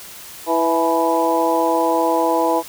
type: harmonic tone with a mistuned harmonic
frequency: 164.81 Hz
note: E3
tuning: in tune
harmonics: 2 / 3 / 4 / 5 / 6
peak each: -21 / -21 / -21 / -21 / -21 dBFS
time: 0.46-2.63 s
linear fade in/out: 50 ms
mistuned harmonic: 5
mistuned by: +45 cents
effects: white hiss -37 dBFS RMS until 2.68 s